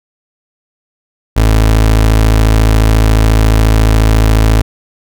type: tone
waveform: 30% pulse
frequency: 54.2 Hz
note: A1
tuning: 25 cents flat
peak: -3 dBFS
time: 1.36-4.62 s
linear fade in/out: 10 ms
effects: none